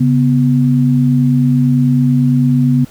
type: tone pair together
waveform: sine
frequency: 138.59 / 247.6 Hz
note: C#3 / B3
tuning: 0 / +5 cents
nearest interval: minor seventh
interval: 1005 cents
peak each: -11 dBFS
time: 0-2.85 s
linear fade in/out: 10 ms
effects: pink hiss -42 dBFS RMS until 2.9 s